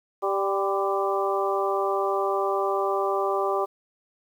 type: harmonic tone with a mistuned harmonic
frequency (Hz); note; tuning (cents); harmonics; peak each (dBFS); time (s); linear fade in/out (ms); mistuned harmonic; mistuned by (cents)
196; G3; 0; 2 / 3 / 4 / 5 / 6; -26 / -29 / -29 / -32 / -29; 0.22-3.66; 20; 5; +47
effects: 9-bit